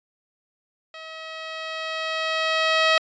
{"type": "tone with level ramp", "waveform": "10% pulse", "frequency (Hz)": 640, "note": "D#5", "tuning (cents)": 49, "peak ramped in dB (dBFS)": [-29, -7], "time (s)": [0.94, 2.98], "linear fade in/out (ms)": 2, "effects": ["resampled to 16000 Hz"]}